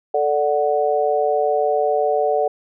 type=chord; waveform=sine; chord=D major; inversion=second; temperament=equal; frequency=440 / 587.3 / 740 Hz; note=A4 / D5 / F#5; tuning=0 / 0 / 0 cents; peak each=-20 dBFS; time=0.14-2.48 s; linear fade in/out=5 ms; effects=none